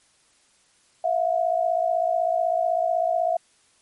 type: tone pair together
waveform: sine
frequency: 659.3 / 715.3 Hz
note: E5 / F5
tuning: 0 / +41 cents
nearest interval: minor second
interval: 141 cents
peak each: -22 / -23 dBFS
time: 1.04-3.37 s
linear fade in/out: 5 ms
effects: white hiss -61 dBFS RMS until 3.81 s + MP3 48 kbps